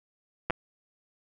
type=clicks; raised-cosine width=0.5 ms; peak=-12 / -12 dBFS; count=2; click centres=0.5 / 0.506 s; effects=none